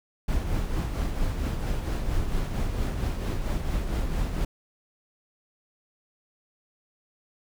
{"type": "noise with tremolo", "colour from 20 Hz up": "brown", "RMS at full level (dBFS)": -25, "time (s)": [0.28, 4.45], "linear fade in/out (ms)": 5, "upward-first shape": "triangle", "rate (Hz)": 4.4, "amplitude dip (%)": 50, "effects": []}